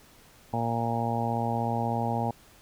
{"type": "harmonic tone", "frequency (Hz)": 116.54, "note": "A#2", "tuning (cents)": 0, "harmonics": [1, 2, 3, 4, 5, 6, 7, 8], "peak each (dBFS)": [-31, -32, -41, -37, -37, -35, -31, -37], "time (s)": [0.53, 2.31], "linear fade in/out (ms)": 5, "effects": ["pink hiss -56 dBFS RMS until 2.61 s"]}